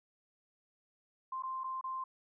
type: tone with dropouts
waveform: sine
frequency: 1046.5 Hz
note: C6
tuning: in tune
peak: -36 dBFS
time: 1.32-2.04 s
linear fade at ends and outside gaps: 5 ms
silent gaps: 1.424-1.434 / 1.636-1.641 / 1.812-1.84 s
effects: none